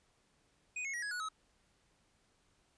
square tone with pitch steps, 2489 / 2179 / 1908.2 / 1670.8 / 1463 / 1281 Hz, D#7 / C#7 / A#6 / G#6 / F#6 / E6, 0 / -30 / +40 / +10 / -20 / -50 cents, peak -38 dBFS, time 0.76-1.288 s, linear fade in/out 5 ms, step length 88 ms, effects pink hiss -73 dBFS RMS until 2.77 s + resampled to 22050 Hz

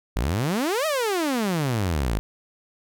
sawtooth exponential two-way sweep, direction up then down, 49 to 651 to 49 Hz, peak -18 dBFS, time 0.16-2.19 s, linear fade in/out 0 ms, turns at 0.86 s, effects none

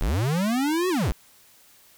square linear two-way sweep, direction up then down, 32.7 to 379 to 32.7 Hz, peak -22 dBFS, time 0.01-1.12 s, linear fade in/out 0 ms, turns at 0.89 s, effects white hiss -55 dBFS RMS until 1.97 s

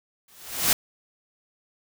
white noise with exponential growth, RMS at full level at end -17 dBFS, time 0.28-0.73 s, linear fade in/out 2 ms, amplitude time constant 96 ms, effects none

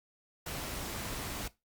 pink noise, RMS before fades -39 dBFS, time 0.46-1.48 s, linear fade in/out 5 ms, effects noise-tail reverb RT60 0.2 s tail -18 dB re dry + Opus 48 kbps

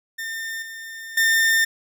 40% pulse tone with level steps, 1806 Hz, A6, 45 cents sharp, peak -27 / -33 / -15 dBFS, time 0.18-1.65 s, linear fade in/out 10 ms, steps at 0.62 / 1.17 s, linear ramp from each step 5 ms, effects none

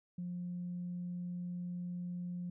sine tone, 177 Hz, F3, 23 cents sharp, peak -37 dBFS, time 0.18-2.5 s, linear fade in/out 5 ms, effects tanh soft clip ceiling -33 dBFS

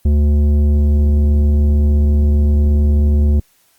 sine tone with tanh clipping, 73.42 Hz, D2, in tune, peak -11 dBFS, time 0.05-3.4 s, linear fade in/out 5 ms, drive 11 dB, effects white hiss -56 dBFS RMS until 3.78 s + Opus 32 kbps

